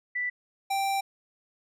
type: tone pair in turn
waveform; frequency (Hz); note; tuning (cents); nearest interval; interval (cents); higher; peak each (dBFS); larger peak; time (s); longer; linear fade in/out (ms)
sine / square; 1975.5 / 784; B6 / G5; 0 / 0; octave + major third; 1600; first; -27 / -26; second; 0.15-0.3 / 0.7-1.01; second; 10
effects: resampled to 32000 Hz